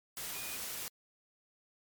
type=tone in noise; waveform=sine; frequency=2459 Hz; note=D#7; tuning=21 cents flat; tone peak=-47 dBFS; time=0.35-0.56 s; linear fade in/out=0 ms; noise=white; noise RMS=-41 dBFS; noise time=0.17-0.88 s; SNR=-9 dB; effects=MP3 96 kbps